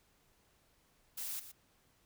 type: noise with echo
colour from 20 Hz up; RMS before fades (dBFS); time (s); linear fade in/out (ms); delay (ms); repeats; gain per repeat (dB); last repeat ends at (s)
blue; -41; 1.17-1.4; 10; 120; 1; -11; 1.52
effects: pink hiss -71 dBFS RMS until 2.05 s